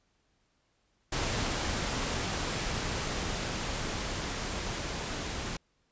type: noise with level ramp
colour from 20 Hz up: pink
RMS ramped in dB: -31 to -36 dBFS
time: 1.12-5.57 s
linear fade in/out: 5 ms
effects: pink hiss -73 dBFS RMS until 5.91 s + resampled to 16000 Hz